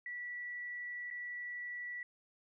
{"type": "tone with dropouts", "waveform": "sine", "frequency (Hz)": 1952, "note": "B6", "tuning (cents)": -21, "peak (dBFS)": -40, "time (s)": [0.06, 2.03], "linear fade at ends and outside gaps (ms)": 2, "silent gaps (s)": [1.103, 1.11], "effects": []}